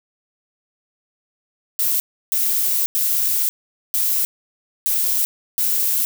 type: noise bursts at uneven times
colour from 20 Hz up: violet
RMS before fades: -19 dBFS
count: 6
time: 1.79-2 / 2.32-2.86 / 2.95-3.49 / 3.94-4.25 / 4.86-5.25 / 5.58-6.05 s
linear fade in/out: 0 ms
effects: none